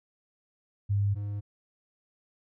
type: tone pair in turn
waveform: sine / triangle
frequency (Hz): 100.9 / 102.31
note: G#2 / G#2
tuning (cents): -49 / -25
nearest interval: unison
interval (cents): 24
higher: second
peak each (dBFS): -23 / -29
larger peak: first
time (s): 0.89-1.15 / 1.15-1.41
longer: neither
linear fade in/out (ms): 20
effects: none